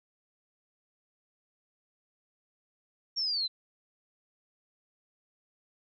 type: linear sweep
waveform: sine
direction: down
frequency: 5588 to 3951 Hz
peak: -28 dBFS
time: 3.16-3.48 s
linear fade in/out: 20 ms
effects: none